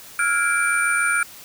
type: tone cluster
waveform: sine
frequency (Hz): 1333 / 1420 / 1645 / 2342 / 9150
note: E6 / F6 / G#6 / D7 / D9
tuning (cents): +19 / +28 / -17 / -5 / -46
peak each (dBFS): -27 / -20 / -26 / -24 / -27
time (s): 0.19-1.23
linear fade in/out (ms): 2
effects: white hiss -42 dBFS RMS until 1.44 s